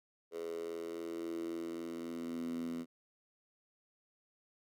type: tone with high-pass filter sweep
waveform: 10% pulse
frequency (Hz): 83.7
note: E2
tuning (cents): +27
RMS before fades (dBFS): -41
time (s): 0.31-2.86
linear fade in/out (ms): 50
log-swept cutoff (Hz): 440 to 230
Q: 6.6
effects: none